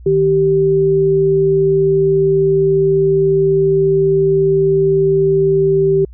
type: tone pair together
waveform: sine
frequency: 154.41 / 389.1 Hz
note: D#3 / G4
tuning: -13 / -13 cents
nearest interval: octave + major third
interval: 1600 cents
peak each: -18 / -10 dBFS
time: 0.06-6.05 s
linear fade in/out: 5 ms
effects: added 60 Hz sine -33 dBFS peak until 6.13 s